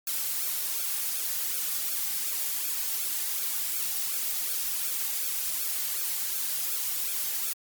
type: noise with flanger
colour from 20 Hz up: blue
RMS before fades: -30 dBFS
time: 0.07-7.53 s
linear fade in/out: 2 ms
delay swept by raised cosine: 1 to 3.1 ms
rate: 2.7 Hz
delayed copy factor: -0.8
effects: Opus 48 kbps